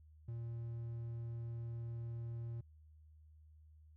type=tone; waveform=triangle; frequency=116.54 Hz; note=A#2; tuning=in tune; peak=-39 dBFS; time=0.28-2.61 s; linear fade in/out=5 ms; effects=added 77 Hz sine -59 dBFS peak until 3.96 s